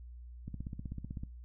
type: click train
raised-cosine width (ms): 5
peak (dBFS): -28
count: 13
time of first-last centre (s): 0.48-1.235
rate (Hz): 15.9
effects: noise-tail reverb RT60 0.2 s tail -20 dB re dry + added 60 Hz sine -46 dBFS peak until 1.44 s